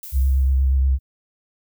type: noise with exponential decay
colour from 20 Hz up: violet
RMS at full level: -34 dBFS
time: 0.03-1 s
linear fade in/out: 0 ms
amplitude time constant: 210 ms
type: tone with vibrato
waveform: sine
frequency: 66.6 Hz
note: C2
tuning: 31 cents sharp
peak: -14 dBFS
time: 0.12-0.99 s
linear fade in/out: 50 ms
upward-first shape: sine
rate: 8.4 Hz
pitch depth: 30 cents each way
effects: none